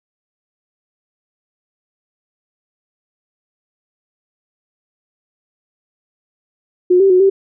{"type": "tone with pitch steps", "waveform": "sine", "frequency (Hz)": [361.1, 389.3, 366.4, 389.2], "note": ["F#4", "G4", "F#4", "G4"], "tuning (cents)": [-42, -12, -17, -12], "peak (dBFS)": -7, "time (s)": [6.9, 7.3], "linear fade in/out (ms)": 10, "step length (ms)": 100, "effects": []}